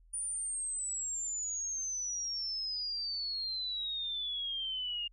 sine exponential sweep, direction down, 9500 to 2818 Hz, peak -34 dBFS, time 0.13-5.08 s, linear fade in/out 10 ms, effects added 41 Hz sine -58 dBFS peak until 5.12 s

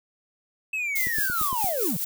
triangle linear sweep, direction down, 2637 to 139.2 Hz, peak -24 dBFS, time 0.73-1.97 s, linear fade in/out 5 ms
violet noise with tremolo, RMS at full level -26 dBFS, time 0.95-2.05 s, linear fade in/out 10 ms, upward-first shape sine, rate 4.7 Hz, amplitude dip 55%
click train, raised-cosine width 3 ms, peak -23 dBFS, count 6, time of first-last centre 1.07-1.643 s, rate 8.72 Hz
effects none

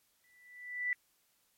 sine tone with exponential growth, 1975.5 Hz, B6, in tune, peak -28 dBFS, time 0.24-0.93 s, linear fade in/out 1 ms, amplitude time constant 150 ms, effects white hiss -73 dBFS RMS until 1.57 s + MP3 64 kbps

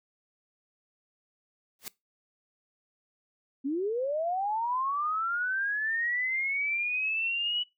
white noise with exponential growth, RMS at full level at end -34 dBFS, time 1.79-1.88 s, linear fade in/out 1 ms, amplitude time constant 19 ms
sine linear sweep, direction up, 258.7 to 2960 Hz, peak -27 dBFS, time 3.64-7.64 s, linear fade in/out 20 ms
effects noise-tail reverb RT60 0.2 s tail -21 dB re dry

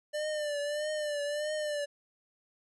square tone with vibrato, 595 Hz, D5, 22 cents sharp, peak -32 dBFS, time 0.13-1.86 s, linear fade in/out 20 ms, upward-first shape triangle, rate 1.6 Hz, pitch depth 63 cents each way, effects resampled to 24000 Hz

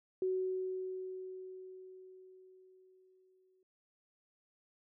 sine tone with exponential decay, 373.3 Hz, F#4, 15 cents sharp, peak -30 dBFS, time 0.22-3.63 s, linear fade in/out 2 ms, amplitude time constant 740 ms, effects none

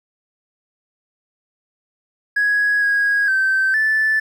triangle tone with pitch steps, 1666 / 1647 / 1550 / 1753 Hz, G#6 / G#6 / G6 / A6, +5 / -15 / -20 / -7 cents, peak -11 dBFS, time 2.36-4.2 s, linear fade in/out 10 ms, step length 460 ms, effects tanh soft clip ceiling -11 dBFS

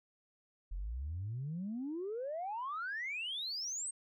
sine exponential sweep, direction up, 41.2 to 8600 Hz, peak -36 dBFS, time 0.71-3.91 s, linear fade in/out 10 ms, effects tanh soft clip ceiling -33 dBFS

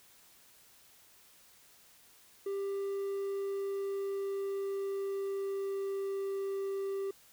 triangle tone with pitch glide, 395.4 to 391.8 Hz, G4 to G4, +15 to -1 cents, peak -31 dBFS, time 2.46-7.11 s, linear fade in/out 5 ms, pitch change -16 cents, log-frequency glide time 2.83-6.49 s, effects white hiss -61 dBFS RMS until 7.32 s

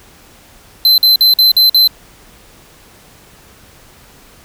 square tone bursts, 4074 Hz, C8, 47 cents flat, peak -6 dBFS, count 6, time 0.85-1.875 s, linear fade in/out 2 ms, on 130 ms, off 49 ms, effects pink hiss -43 dBFS RMS until 4.44 s

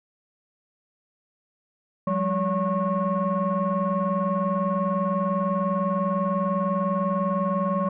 sine tone cluster, 180.4 / 200.4 / 567 / 1091 Hz, F#3 / G3 / C#5 / C#6, -44 / +38 / +39 / -28 cents, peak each -26 dBFS, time 2.07-7.89 s, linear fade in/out 5 ms, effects tanh soft clip ceiling -16 dBFS

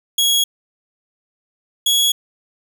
sawtooth tone pair in turn, 3322 / 3345 Hz, G#7 / G#7, 0 / +12 cents, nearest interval unison, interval 12 cents, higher second, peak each -10 dBFS, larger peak neither, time 0.18-0.44 / 1.86-2.12 s, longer neither, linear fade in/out 5 ms, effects none

